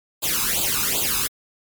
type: noise with flanger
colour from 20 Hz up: white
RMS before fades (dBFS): -22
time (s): 0.22-1.28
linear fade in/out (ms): 20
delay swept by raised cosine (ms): 0.26 to 0.81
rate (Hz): 2.6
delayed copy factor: +0.9
effects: MP3 96 kbps